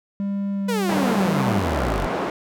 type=tone with pitch glide; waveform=triangle; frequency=199.1 to 194.55 Hz; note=G3 to G3; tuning=+27 to -13 cents; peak=-20 dBFS; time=0.2-1.59 s; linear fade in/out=0 ms; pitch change=-40 cents; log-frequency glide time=0.51-0.82 s
type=exponential sweep; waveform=sawtooth; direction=down; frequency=503 to 41.2 Hz; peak=-19 dBFS; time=0.68-2.07 s; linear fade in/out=10 ms
type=band-pass noise; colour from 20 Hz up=white; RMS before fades=-25 dBFS; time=0.89-2.3 s; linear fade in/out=2 ms; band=170 to 840 Hz; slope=12 dB/octave
effects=none